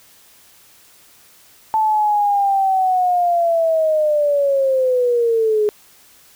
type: linear sweep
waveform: sine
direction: down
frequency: 880 to 415.3 Hz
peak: -13 dBFS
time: 1.74-5.69 s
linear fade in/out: 0 ms
effects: white hiss -49 dBFS RMS until 6.35 s